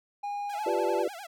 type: tone with pitch glide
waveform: triangle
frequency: 816 to 869.5 Hz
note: G#5 to A5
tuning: -31 to -21 cents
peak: -29 dBFS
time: 0.23-1.03 s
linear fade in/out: 10 ms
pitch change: +110 cents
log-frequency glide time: 0.55-0.66 s
type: tone with vibrato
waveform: sawtooth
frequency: 740 Hz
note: F#5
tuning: in tune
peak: -36 dBFS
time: 0.49-1.27 s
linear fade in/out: 10 ms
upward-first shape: sine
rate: 10 Hz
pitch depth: 210 cents each way
type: chord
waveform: sine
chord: G dominant seventh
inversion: third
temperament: equal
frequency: 349.2 / 392 / 493.9 / 587.3 Hz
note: F4 / G4 / B4 / D5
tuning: 0 / 0 / 0 / 0 cents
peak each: -31 dBFS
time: 0.66-1.08 s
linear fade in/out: 5 ms
effects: none